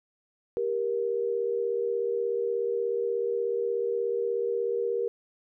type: tone pair together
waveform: sine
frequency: 394.8 / 471.4 Hz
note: G4 / A#4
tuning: +12 / +19 cents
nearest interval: minor third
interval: 307 cents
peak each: -30 / -27 dBFS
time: 0.57-5.08 s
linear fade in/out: 0 ms
effects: none